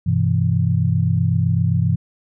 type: chord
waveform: sine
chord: E minor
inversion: first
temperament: equal with one note detuned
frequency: 98 / 125.7 / 164.81 Hz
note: G2 / B2 / E3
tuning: 0 / +31 / 0 cents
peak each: -19 dBFS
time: 0.06-1.96 s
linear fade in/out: 10 ms
effects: none